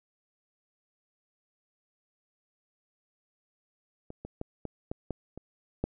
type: clicks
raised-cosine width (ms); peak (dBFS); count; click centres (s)
2; -28 / -26 / -21 / -22 / -20 / -19 / -28 / -15; 8; 4.104 / 4.25 / 4.414 / 4.653 / 4.915 / 5.107 / 5.376 / 5.84
effects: none